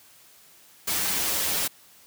white noise with comb filter, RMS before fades -26 dBFS, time 0.87-1.68 s, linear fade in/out 10 ms, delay 8 ms, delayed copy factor -0.8, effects white hiss -54 dBFS RMS until 2.06 s + high-pass 60 Hz 12 dB/octave

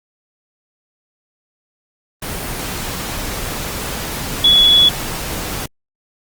sine tone in noise, 3392 Hz, G#7, 36 cents sharp, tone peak -7 dBFS, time 4.44-4.89 s, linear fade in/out 5 ms, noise pink, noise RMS -24 dBFS, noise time 2.22-5.66 s, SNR +14 dB, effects Opus 24 kbps

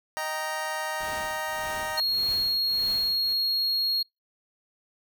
25% pulse chord, Eb major, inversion none, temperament just, 622.3 / 777.8 / 933.4 Hz, Eb5 / G5 / Bb5, 0 / -14 / +2 cents, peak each -30 / -33 / -29 dBFS, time 0.17-2 s, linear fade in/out 0 ms
pink noise with tremolo, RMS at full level -40 dBFS, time 1-3.33 s, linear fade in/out 2 ms, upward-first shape triangle, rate 1.7 Hz, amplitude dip 95%
triangle tone, 4291 Hz, C8, 43 cents sharp, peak -22 dBFS, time 1.97-4.03 s, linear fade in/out 10 ms
effects noise-tail reverb RT60 0.2 s tail -26 dB re dry

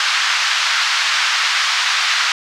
pink band-pass noise, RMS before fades -17 dBFS, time 0-2.32 s, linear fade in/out 2 ms, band 1200 to 5500 Hz, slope 24 dB/octave, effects none

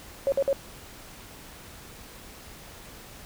sine tone bursts, 550 Hz, C#5, 14 cents flat, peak -20 dBFS, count 3, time 0.27-0.529 s, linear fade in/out 0 ms, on 51 ms, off 53 ms, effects pink hiss -46 dBFS RMS until 3.25 s

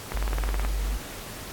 click train, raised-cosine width 0.5 ms, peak -16 dBFS, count 11, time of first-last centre 0.12-0.649 s, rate 18.9 Hz
sine tone, 49 Hz, G1, in tune, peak -24 dBFS, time 0.14-0.98 s, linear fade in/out 10 ms
effects pink hiss -39 dBFS RMS until 1.52 s + AAC 64 kbps

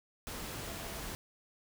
sine tone in noise, 668 Hz, E5, 23 cents sharp, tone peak -52 dBFS, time 0.67-0.99 s, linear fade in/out 0 ms, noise pink, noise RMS -42 dBFS, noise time 0.27-1.15 s, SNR -13 dB, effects none

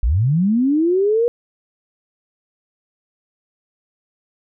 sine linear sweep, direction up, 46.25 to 484.9 Hz, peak -13 dBFS, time 0.03-1.28 s, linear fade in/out 0 ms, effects none

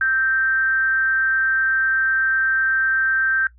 sine tone with frequency modulation, 1568 Hz, G6, in tune, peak -16 dBFS, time 0.01-3.47 s, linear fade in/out 2 ms, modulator 257 Hz, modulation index 0.34, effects noise-tail reverb RT60 0.1 s tail -18 dB re dry + added 60 Hz sine -47 dBFS peak until 3.58 s

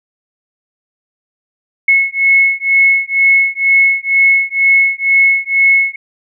sine beating tone pair, 2187 / 2189.1 Hz, C#7 / C#7, -24 / -22 cents, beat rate 2.1 Hz, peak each -11 dBFS, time 1.88-5.96 s, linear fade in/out 5 ms, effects none

